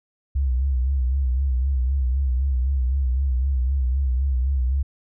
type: tone with vibrato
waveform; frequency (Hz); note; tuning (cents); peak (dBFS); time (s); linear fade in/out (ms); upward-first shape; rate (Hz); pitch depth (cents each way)
sine; 65.41; C2; 0; -18; 0.35-4.83; 10; sine; 3.9; 99
effects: none